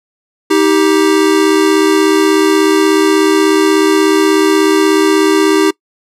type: tone pair together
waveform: square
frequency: 315.5 / 392 Hz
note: D#4 / G4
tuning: +24 / 0 cents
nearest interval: major third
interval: 376 cents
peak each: -11 dBFS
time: 0.5-5.71 s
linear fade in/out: 10 ms
effects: noise-tail reverb RT60 0.1 s tail -23 dB re dry + low-pass 11000 Hz 12 dB/octave

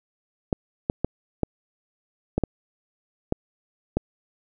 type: clicks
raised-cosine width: 2 ms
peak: -8 dBFS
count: 8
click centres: 0.528 / 0.899 / 1.046 / 1.433 / 2.38 / 2.437 / 3.324 / 3.97 s
effects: none

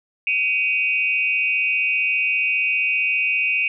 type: tone with amplitude modulation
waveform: sine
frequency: 2509 Hz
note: D#7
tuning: 14 cents sharp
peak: -13 dBFS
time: 0.27-3.68 s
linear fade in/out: 2 ms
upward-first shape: sine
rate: 235 Hz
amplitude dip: 100%
effects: none

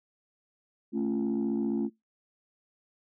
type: chord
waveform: sine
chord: A augmented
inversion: none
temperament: just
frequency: 220 / 275 / 343.8 Hz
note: A3 / C#4 / E#4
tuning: 0 / -14 / -27 cents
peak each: -28 / -30 / -31 dBFS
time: 0.92-1.9 s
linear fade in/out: 50 ms
effects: noise-tail reverb RT60 0.2 s tail -26 dB re dry + tanh soft clip ceiling -22 dBFS

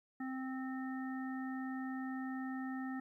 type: harmonic tone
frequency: 261.6 Hz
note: C4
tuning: in tune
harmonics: 1 / 3 / 5 / 7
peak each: -39 / -49 / -52 / -50 dBFS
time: 0.2-3 s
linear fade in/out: 5 ms
effects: 13-bit

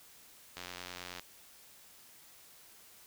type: click train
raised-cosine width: 0.2 ms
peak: -25 dBFS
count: 57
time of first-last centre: 0.57-1.196 s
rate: 89.5 Hz
effects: white hiss -58 dBFS RMS until 3.06 s

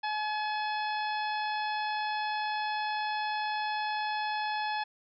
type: harmonic tone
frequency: 851 Hz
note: G#5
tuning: 42 cents sharp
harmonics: 1 / 2 / 3 / 4 / 5 / 6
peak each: -31 / -37 / -41 / -43 / -45 / -47 dBFS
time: 0.03-4.84 s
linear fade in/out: 10 ms
effects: none

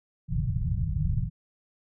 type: low-pass noise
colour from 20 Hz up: white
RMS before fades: -27 dBFS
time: 0.28-1.3 s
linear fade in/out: 50 ms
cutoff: 170 Hz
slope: 96 dB/octave
effects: none

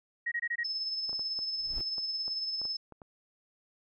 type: tone bursts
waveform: sine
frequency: 1891 Hz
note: A#6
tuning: 24 cents sharp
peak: -29 dBFS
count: 5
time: 0.26-0.638 s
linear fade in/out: 10 ms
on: 58 ms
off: 22 ms
type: tone with tremolo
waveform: sine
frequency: 5230 Hz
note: E8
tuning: 15 cents flat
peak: -30 dBFS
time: 0.64-2.77 s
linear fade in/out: 10 ms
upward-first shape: sine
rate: 18 Hz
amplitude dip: 40%
type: clicks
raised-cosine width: 1 ms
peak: -34 dBFS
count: 11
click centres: 1.094 / 1.13 / 1.194 / 1.39 / 1.782 / 1.982 / 2.28 / 2.616 / 2.653 / 2.923 / 3.018 s
type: noise with exponential growth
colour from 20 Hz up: brown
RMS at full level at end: -36 dBFS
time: 1.5-1.81 s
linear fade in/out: 1 ms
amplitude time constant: 67 ms
effects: none

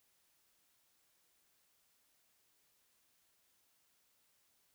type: silence
effects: white hiss -75 dBFS RMS until 4.74 s

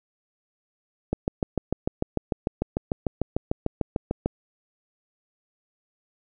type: click train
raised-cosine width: 2 ms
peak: -10 dBFS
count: 22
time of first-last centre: 1.13-4.26 s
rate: 6.71 Hz
effects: none

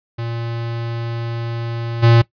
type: tone with level steps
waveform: square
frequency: 116.54 Hz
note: A#2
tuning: in tune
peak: -23 / -9 dBFS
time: 0.18-2.22 s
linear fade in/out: 10 ms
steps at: 2.02 s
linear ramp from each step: 20 ms
effects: noise-tail reverb RT60 0.1 s tail -18 dB re dry + resampled to 11025 Hz

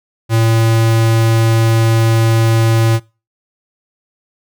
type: tone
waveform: square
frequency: 113.3 Hz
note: A#2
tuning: 49 cents flat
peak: -10 dBFS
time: 0.29-3 s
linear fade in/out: 50 ms
effects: noise-tail reverb RT60 0.3 s tail -23 dB re dry

